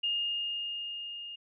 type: tone with level ramp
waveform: sine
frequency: 2834 Hz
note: F7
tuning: 25 cents sharp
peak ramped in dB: -27 to -40 dBFS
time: 0.03-1.36 s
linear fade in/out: 10 ms
effects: none